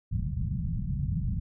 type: low-pass noise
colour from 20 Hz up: white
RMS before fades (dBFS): -30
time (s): 0.11-1.4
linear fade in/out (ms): 10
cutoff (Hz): 180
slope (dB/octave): 48
effects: none